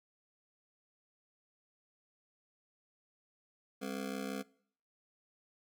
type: ring-modulated tone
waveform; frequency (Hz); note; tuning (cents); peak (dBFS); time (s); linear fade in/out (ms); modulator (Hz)
25% pulse; 234.4; A#3; +10; -31; 3.81-4.43; 20; 32.9
effects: noise-tail reverb RT60 0.6 s tail -23 dB re dry